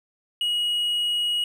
triangle tone, 2900 Hz, F#7, 35 cents flat, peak -20 dBFS, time 0.41-1.44 s, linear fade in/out 2 ms, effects none

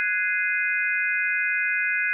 sine chord, Ab dominant seventh, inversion third, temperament equal with one note detuned, 1480 / 1661.2 / 2074 / 2489 Hz, Gb6 / Ab6 / C7 / Eb7, 0 / 0 / -16 / 0 cents, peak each -27 dBFS, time 0-2.13 s, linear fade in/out 0 ms, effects none

